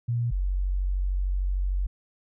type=tone pair in turn; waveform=sine; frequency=118.8 / 46.62 Hz; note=A#2 / F#1; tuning=+33 / +14 cents; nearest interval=octave + major third; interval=1619 cents; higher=first; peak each=-23 dBFS; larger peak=neither; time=0.08-0.31 / 0.31-1.87 s; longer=second; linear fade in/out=10 ms; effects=none